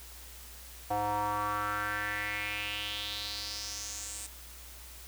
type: tone with band-pass filter sweep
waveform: square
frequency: 103.83 Hz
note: G#2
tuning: in tune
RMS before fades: -35 dBFS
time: 0.9-4.27 s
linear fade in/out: 10 ms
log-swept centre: 760 to 8500 Hz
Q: 4.3
effects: added 60 Hz sine -50 dBFS peak until 5.07 s + white hiss -50 dBFS RMS until 5.07 s